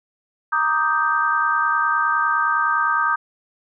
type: chord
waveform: sine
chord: Eb major seventh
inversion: second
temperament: equal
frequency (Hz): 932.3 / 1174.7 / 1244.5 / 1568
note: Bb5 / D6 / Eb6 / G6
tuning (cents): 0 / 0 / 0 / 0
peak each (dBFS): -25 / -25 / -20 / -21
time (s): 0.52-3.16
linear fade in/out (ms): 10
effects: none